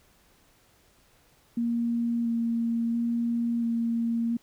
sine tone with vibrato, 233.1 Hz, A#3, in tune, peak -24 dBFS, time 1.57-4.37 s, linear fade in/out 5 ms, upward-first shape square, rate 0.73 Hz, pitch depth 11 cents each way, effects pink hiss -62 dBFS RMS until 4.42 s

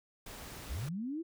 pink noise, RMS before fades -47 dBFS, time 0.26-0.89 s, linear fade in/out 5 ms
sine linear sweep, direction up, 46.12 to 343.7 Hz, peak -35 dBFS, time 0.69-1.23 s, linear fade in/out 20 ms
effects none

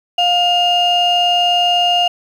sine tone pair together, 707.3 / 2832 Hz, F5 / F7, +22 / +23 cents, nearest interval 2 octaves, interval 2401 cents, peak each -12 dBFS, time 0.18-2.08 s, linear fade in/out 5 ms, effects tanh soft clip ceiling -7 dBFS + 7-bit

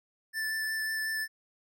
square tone with vibrato, 1760 Hz, A6, in tune, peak -31 dBFS, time 0.33-1.28 s, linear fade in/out 50 ms, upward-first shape sine, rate 5.5 Hz, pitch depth 11 cents each way, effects none

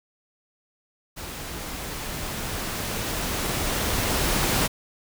pink noise with level ramp, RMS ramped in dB -36 to -22 dBFS, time 1.16-4.68 s, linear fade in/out 20 ms, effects none

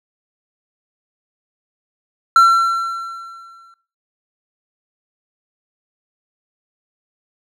triangle tone with exponential decay, 1354 Hz, E6, 46 cents sharp, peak -3 dBFS, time 2.36-3.74 s, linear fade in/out 2 ms, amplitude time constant 300 ms, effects noise-tail reverb RT60 0.4 s tail -19 dB re dry

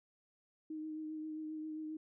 sine tone with vibrato, 311.1 Hz, D#4, in tune, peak -40 dBFS, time 0.7-1.97 s, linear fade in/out 5 ms, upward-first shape triangle, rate 7.5 Hz, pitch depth 23 cents each way, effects none

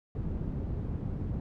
white low-pass noise, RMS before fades -34 dBFS, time 0.15-1.4 s, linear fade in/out 2 ms, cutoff 150 Hz, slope 12 dB/octave, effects none

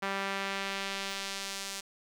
sawtooth tone with band-pass filter sweep, 196 Hz, G3, in tune, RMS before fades -36 dBFS, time 0.02-1.81 s, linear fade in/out 10 ms, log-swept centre 1600 to 6600 Hz, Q 0.86, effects 9-bit

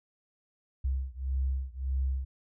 sine beating tone pair, 65.41 / 67.11 Hz, C2 / C2, 0 / +45 cents, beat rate 1.7 Hz, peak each -31 / -32 dBFS, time 0.84-2.25 s, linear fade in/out 10 ms, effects none

